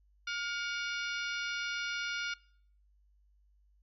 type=harmonic tone with a mistuned harmonic; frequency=709 Hz; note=F5; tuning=26 cents sharp; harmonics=2 / 3 / 4 / 5 / 6 / 7 / 8; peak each=-37 / -41 / -43 / -45 / -47 / -48 / -49 dBFS; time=0.27-2.34 s; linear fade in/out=5 ms; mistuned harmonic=3; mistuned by=+100 cents; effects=noise-tail reverb RT60 0.6 s tail -24 dB re dry + added 50 Hz sine -64 dBFS peak until 3.82 s